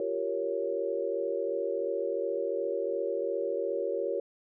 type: chord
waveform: sine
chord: G half-diminished seventh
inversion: third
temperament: equal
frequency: 349.2 / 392 / 466.2 / 554.4 Hz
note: F4 / G4 / Bb4 / Db5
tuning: 0 / 0 / 0 / 0 cents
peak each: -37 / -34 / -33 / -33 dBFS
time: 0-4.2 s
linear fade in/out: 2 ms
effects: none